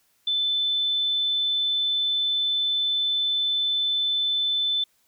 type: tone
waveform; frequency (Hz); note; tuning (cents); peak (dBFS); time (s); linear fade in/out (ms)
sine; 3520; A7; 0; -21; 0.27-4.84; 5
effects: white hiss -66 dBFS RMS until 5.07 s